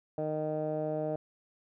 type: tone with low-pass filter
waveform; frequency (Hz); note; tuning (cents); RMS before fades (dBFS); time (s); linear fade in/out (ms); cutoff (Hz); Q
15% pulse; 154.2; D#3; -15; -33; 0.18-1.16; 2; 660; 3.8
effects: none